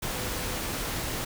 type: tone in noise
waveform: sine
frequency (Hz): 502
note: B4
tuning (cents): +28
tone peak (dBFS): -42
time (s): 0.15-0.61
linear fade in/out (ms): 10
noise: pink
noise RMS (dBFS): -32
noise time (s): 0.02-1.25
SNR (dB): -13
effects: none